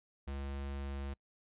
square tone, 69.3 Hz, C#2, in tune, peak -39 dBFS, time 0.27-1.14 s, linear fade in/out 10 ms, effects noise-tail reverb RT60 0.1 s tail -26 dB re dry + resampled to 8000 Hz

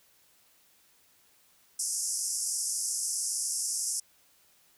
white band-pass noise, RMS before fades -32 dBFS, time 1.79-4 s, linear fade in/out 5 ms, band 5100 to 11000 Hz, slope 96 dB/octave, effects white hiss -64 dBFS RMS until 4.77 s

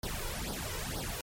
pink noise with flanger, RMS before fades -37 dBFS, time 0.03-1.21 s, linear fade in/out 2 ms, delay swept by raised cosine 0.2 to 2.1 ms, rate 2.1 Hz, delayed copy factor +0.9, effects MP3 64 kbps

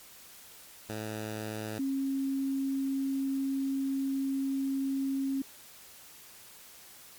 10% pulse / sine tone pair in turn, 108 / 271 Hz, A2 / C#4, -32 / -39 cents, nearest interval octave + major third, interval 1593 cents, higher second, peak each -27 / -28 dBFS, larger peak first, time 0.89-1.79 / 1.79-5.42 s, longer second, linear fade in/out 5 ms, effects white hiss -52 dBFS RMS until 7.18 s + MP3 96 kbps

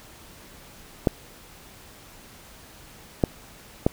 clicks, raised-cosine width 2 ms, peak -4 dBFS, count 3, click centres 1.072 / 3.238 / 3.865 s, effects pink hiss -48 dBFS RMS until 3.92 s

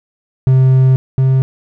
triangle tone pair in turn, 130.81 / 132.02 Hz, C3 / C3, 0 / +16 cents, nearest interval unison, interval 16 cents, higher second, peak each -4 / -6 dBFS, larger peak first, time 0.47-0.96 / 1.18-1.42 s, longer first, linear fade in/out 0 ms, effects none

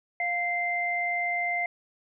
sine tone pair together, 702 / 2084 Hz, F5 / C7, +9 / -7 cents, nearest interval octave + perfect fifth, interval 1884 cents, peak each -30 / -27 dBFS, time 0.2-1.66 s, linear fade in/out 2 ms, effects none

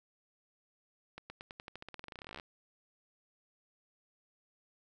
accelerating click train, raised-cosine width 0.3 ms, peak -29 dBFS, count 27, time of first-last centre 1.18-2.399 s, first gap 120 ms, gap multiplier 0.91, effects none

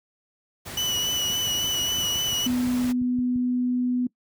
pink noise, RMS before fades -36 dBFS, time 0.65-2.93 s, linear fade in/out 20 ms
30% pulse tone with vibrato, 2960 Hz, F#7, in tune, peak -21 dBFS, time 0.77-2.47 s, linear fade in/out 5 ms, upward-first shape sine, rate 3.6 Hz, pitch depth 21 cents each way
click train, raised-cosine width 5 ms, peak -25 dBFS, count 13, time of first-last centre 1.3-3.358 s, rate 5.83 Hz
sine tone, 248.3 Hz, B3, 9 cents sharp, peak -21 dBFS, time 2.46-4.07 s, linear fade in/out 5 ms
effects noise-tail reverb RT60 0.1 s tail -22 dB re dry + high-pass 60 Hz 12 dB/octave

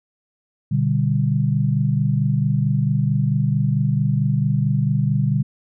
sine chord, G major, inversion first, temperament just, 122.5 / 147 / 196 Hz, B2 / D3 / G3, -14 / +2 / 0 cents, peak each -20 / -19 / -23 dBFS, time 0.71-5.43 s, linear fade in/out 10 ms, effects none

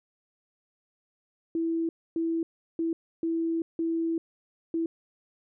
sine tone bursts at uneven times, 329.6 Hz, E4, in tune, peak -25 dBFS, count 6, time 1.55-1.89 / 2.16-2.43 / 2.79-2.93 / 3.23-3.62 / 3.79-4.18 / 4.74-4.86 s, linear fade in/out 2 ms, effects none

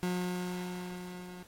30% pulse tone with level ramp, 180 Hz, F#3, 47 cents flat, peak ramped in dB -27 to -42 dBFS, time 0.03-1.43 s, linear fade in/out 0 ms, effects pink hiss -59 dBFS RMS until 1.47 s + AAC 48 kbps

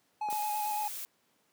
triangle tone with vibrato, 842 Hz, G#5, 24 cents sharp, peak -29 dBFS, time 0.21-0.88 s, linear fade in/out 5 ms, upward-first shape square, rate 8.9 Hz, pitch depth 16 cents each way
clicks, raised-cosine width 1 ms, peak -29 dBFS, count 2, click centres 0.287 / 0.327 s
blue noise, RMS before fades -40 dBFS, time 0.3-1.05 s, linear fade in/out 0 ms
effects pink hiss -71 dBFS RMS until 1.52 s + high-pass 200 Hz 12 dB/octave

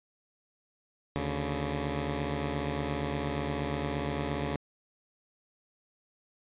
10% pulse tone pair together, 74.8 / 141.04 Hz, D2 / C#3, +32 / +30 cents, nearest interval major seventh, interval 1098 cents, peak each -25 dBFS, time 1.16-4.56 s, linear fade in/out 0 ms, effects resampled to 8000 Hz

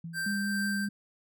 sine tone with exponential decay, 166.5 Hz, E3, 18 cents sharp, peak -35 dBFS, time 0.04-0.64 s, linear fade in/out 5 ms, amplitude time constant 130 ms
square tone with tremolo, 1568 Hz, G6, in tune, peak -31 dBFS, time 0.13-0.89 s, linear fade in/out 50 ms, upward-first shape sine, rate 2.5 Hz, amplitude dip 25%
sine tone with vibrato, 202.2 Hz, G#3, 46 cents flat, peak -30 dBFS, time 0.26-0.89 s, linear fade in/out 5 ms, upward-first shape triangle, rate 5.4 Hz, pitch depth 17 cents each way
effects none

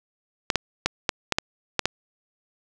clicks, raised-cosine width 0.2 ms, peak -3 dBFS, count 8, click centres 0.502 / 0.557 / 0.86 / 1.092 / 1.323 / 1.385 / 1.793 / 1.856 s, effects none

